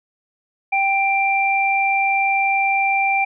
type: tone pair together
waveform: sine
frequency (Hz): 784 / 2363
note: G5 / D7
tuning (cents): 0 / +10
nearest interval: octave + perfect fifth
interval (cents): 1910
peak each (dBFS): -18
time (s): 0.72-3.25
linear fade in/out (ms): 10
effects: none